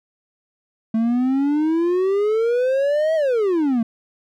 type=exponential two-way sweep; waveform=triangle; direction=up then down; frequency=220 to 651 to 220 Hz; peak=-14 dBFS; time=0.94-3.83 s; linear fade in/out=5 ms; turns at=3.15 s; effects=none